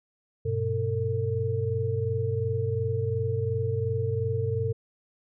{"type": "tone cluster", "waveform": "sine", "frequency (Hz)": [98.9, 121.7, 451.4], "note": ["G2", "B2", "A4"], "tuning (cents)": [16, -25, 44], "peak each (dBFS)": -29, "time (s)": [0.45, 4.73], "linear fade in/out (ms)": 10, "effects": []}